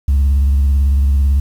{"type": "tone with vibrato", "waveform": "sine", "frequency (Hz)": 69.3, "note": "C#2", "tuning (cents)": 0, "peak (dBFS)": -7, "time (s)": [0.08, 1.4], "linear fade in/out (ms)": 5, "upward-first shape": "square", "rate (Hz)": 18, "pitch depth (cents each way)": 62, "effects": ["tanh soft clip ceiling -8 dBFS", "7-bit"]}